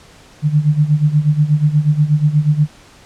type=tone with tremolo; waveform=sine; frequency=150 Hz; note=D3; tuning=37 cents sharp; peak=-7 dBFS; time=0.42-2.68 s; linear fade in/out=50 ms; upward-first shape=sine; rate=8.3 Hz; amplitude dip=80%; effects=pink hiss -44 dBFS RMS until 3.05 s + low-pass 8000 Hz 12 dB/octave